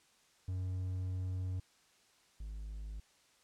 triangle tone pair in turn, 92.5 / 52.49 Hz, F#2 / G#1, 0 / +19 cents, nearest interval minor seventh, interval 981 cents, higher first, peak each -33 / -39 dBFS, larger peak first, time 0.48-1.6 / 2.4-3 s, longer first, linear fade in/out 5 ms, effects white hiss -68 dBFS RMS until 3.43 s + low-pass 8000 Hz 12 dB/octave

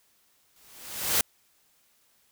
white noise with exponential growth, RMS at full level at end -21 dBFS, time 0.56-1.21 s, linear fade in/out 2 ms, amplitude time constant 140 ms, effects white hiss -66 dBFS RMS until 2.31 s

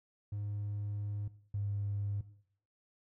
triangle tone pair in turn, 102.9 / 101.37 Hz, G#2 / G#2, -16 / -41 cents, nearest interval unison, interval 25 cents, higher first, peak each -33 / -29 dBFS, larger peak second, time 0.32-1.28 / 1.54-2.21 s, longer first, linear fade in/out 5 ms, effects noise-tail reverb RT60 0.6 s tail -19 dB re dry + tanh soft clip ceiling -30 dBFS

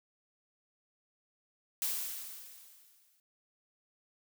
blue noise with exponential decay, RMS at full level -32 dBFS, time 1.82-3.2 s, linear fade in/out 1 ms, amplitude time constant 300 ms, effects none

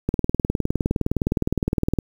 click train, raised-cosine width 3 ms, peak -7 dBFS, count 38, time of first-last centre 0.09-1.987 s, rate 19.5 Hz, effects 7-bit

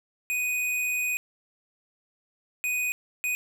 square tone bursts at uneven times, 2489 Hz, D#7, in tune, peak -26 dBFS, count 3, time 0.3-1.17 / 2.64-2.92 / 3.24-3.35 s, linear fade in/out 0 ms, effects none

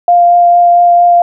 sine tone with vibrato, 698.5 Hz, F5, in tune, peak -3 dBFS, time 0.08-1.22 s, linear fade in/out 2 ms, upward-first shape triangle, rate 4.4 Hz, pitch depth 10 cents each way, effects none

